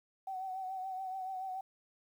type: tone with vibrato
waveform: sine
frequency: 756 Hz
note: F#5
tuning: 37 cents sharp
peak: -37 dBFS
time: 0.27-1.61 s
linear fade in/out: 5 ms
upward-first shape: triangle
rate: 7 Hz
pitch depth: 47 cents each way
effects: 11-bit